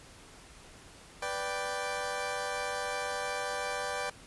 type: chord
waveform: 20% pulse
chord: G major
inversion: first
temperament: equal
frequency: 493.9 / 587.3 / 784 Hz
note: B4 / D5 / G5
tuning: 0 / 0 / 0 cents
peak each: -33 / -32 / -32 dBFS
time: 1.22-4.1 s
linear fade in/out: 5 ms
effects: pink hiss -53 dBFS RMS until 4.26 s + resampled to 24000 Hz